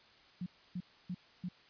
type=tone bursts; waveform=sine; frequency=179.4 Hz; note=F3; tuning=47 cents sharp; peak=-36 dBFS; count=4; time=0.41-1.488 s; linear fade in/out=5 ms; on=52 ms; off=290 ms; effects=white hiss -62 dBFS RMS until 1.69 s + resampled to 11025 Hz